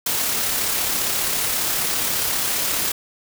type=noise with amplitude modulation; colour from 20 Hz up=white; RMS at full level=-21 dBFS; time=0.06-2.92 s; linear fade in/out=5 ms; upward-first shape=sine; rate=34.8 Hz; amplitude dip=25%; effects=none